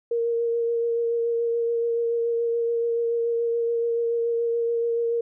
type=tone with vibrato; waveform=sine; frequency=466.2 Hz; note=A#4; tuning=in tune; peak=-21 dBFS; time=0.11-5.21 s; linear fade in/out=5 ms; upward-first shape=sine; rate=7 Hz; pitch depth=14 cents each way; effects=none